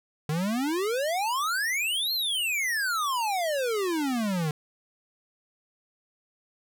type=exponential two-way sweep; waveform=square; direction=up then down; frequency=146.83 to 4309 to 146.83 Hz; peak=-26 dBFS; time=0.29-4.51 s; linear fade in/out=2 ms; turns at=2.13 s; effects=none